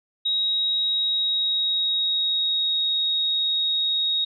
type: tone with pitch glide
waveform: sine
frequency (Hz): 3801 to 3762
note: A#7 to A#7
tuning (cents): +33 to +15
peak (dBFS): -20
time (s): 0.25-4.25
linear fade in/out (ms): 10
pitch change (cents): -18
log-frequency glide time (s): 0.93-2.83
effects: none